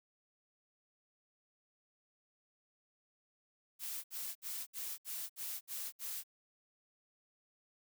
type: noise bursts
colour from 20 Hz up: blue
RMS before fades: -42 dBFS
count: 8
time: 3.79-6.238 s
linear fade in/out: 50 ms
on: 250 ms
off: 64 ms
effects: none